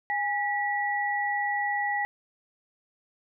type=tone pair together; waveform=sine; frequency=820 / 1943 Hz; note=G#5 / B6; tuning=-22 / -29 cents; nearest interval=octave + minor third; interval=1493 cents; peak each=-28 / -28 dBFS; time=0.1-2.05 s; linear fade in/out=0 ms; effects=none